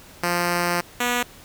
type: tone pair in turn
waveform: 5% pulse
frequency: 174.61 / 243.6 Hz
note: F3 / B3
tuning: 0 / -24 cents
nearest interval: tritone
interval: 576 cents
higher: second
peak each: -9 dBFS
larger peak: neither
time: 0.23-0.81 / 1-1.23 s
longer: first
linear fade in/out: 5 ms
effects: pink hiss -46 dBFS RMS until 1.44 s